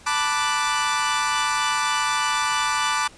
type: chord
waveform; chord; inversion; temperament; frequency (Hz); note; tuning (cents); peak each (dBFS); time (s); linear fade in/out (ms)
sawtooth; B minor seventh; third; equal; 880 / 987.8 / 1174.7 / 1480; A5 / B5 / D6 / F#6; 0 / 0 / 0 / 0; -23 / -24 / -20 / -24; 0.06-3.08; 10
effects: pink hiss -48 dBFS RMS until 3.17 s + resampled to 22050 Hz